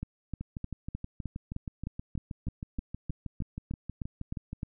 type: two click trains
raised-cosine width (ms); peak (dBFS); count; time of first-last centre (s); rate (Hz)
5; -24 / -22; 27 / 16; 0.41-4.53 / 0.03-4.631; 6.31 / 3.26
effects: none